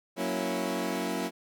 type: chord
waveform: 20% pulse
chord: F# dominant seventh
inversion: none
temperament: equal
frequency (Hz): 185 / 233.1 / 277.2 / 329.6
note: F#3 / A#3 / C#4 / E4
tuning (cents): 0 / 0 / 0 / 0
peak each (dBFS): -30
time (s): 0.16-1.31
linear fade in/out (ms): 50
effects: none